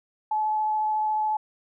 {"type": "tone with vibrato", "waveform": "sine", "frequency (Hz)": 859, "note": "A5", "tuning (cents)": -42, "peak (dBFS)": -22, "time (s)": [0.31, 1.37], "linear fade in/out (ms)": 5, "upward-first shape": "triangle", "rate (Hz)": 14, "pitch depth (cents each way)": 10, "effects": []}